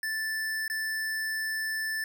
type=tone with dropouts; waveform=square; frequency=1760 Hz; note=A6; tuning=in tune; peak=-30 dBFS; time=0.03-2.04 s; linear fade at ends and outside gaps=2 ms; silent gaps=0.68-0.699 s; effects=none